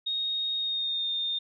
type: tone with pitch glide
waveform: sine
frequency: 3729 to 3642 Hz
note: A#7 to A#7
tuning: 0 to -41 cents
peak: -27 dBFS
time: 0.06-1.39 s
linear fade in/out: 10 ms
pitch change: -41 cents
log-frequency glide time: 0.57-1.1 s
effects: none